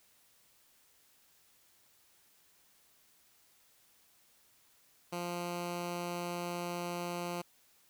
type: tone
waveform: 10% pulse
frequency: 174.61 Hz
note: F3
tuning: in tune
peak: -28 dBFS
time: 5.12-7.42 s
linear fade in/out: 10 ms
effects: white hiss -67 dBFS RMS until 7.89 s